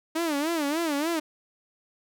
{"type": "tone with vibrato", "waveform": "sawtooth", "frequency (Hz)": 309.3, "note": "D#4", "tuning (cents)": -10, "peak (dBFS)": -21, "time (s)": [0.15, 1.2], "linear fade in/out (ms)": 10, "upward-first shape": "sine", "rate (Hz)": 3.4, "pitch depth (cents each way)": 170, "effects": []}